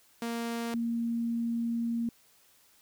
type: tone pair in turn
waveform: sawtooth / sine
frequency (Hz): 232.8 / 232.8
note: A#3 / A#3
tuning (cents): -2 / -2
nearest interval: unison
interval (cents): 0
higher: neither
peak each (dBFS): -28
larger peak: neither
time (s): 0.22-0.74 / 0.74-2.09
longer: second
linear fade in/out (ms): 2
effects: white hiss -63 dBFS RMS until 2.81 s